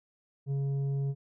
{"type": "tone with tanh clipping", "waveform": "sine", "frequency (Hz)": 138.59, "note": "C#3", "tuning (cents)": 0, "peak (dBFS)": -29, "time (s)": [0.46, 1.15], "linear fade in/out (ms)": 50, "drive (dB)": 6, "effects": []}